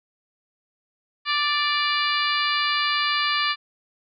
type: harmonic tone with a mistuned harmonic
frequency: 587.3 Hz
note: D5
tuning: in tune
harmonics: 2 / 3 / 4 / 5 / 6 / 7 / 8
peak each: -25 / -27 / -28 / -29 / -30 / -30 / -31 dBFS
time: 1.25-3.56 s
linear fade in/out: 50 ms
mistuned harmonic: 5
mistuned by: -27 cents
effects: none